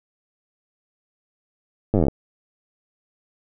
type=slowing click train; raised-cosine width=2 ms; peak=-6 dBFS; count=13; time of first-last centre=1.94-2.083 s; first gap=9 ms; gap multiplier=1.05; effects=none